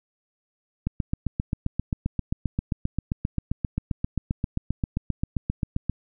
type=click train; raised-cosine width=5 ms; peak=-12 dBFS; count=39; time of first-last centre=0.87-5.896 s; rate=7.56 Hz; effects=none